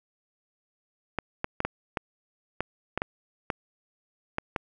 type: clicks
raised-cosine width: 0.5 ms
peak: -12 dBFS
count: 11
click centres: 1.187 / 1.444 / 1.604 / 1.65 / 1.972 / 2.606 / 2.976 / 3.019 / 3.502 / 4.384 / 4.562 s
effects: none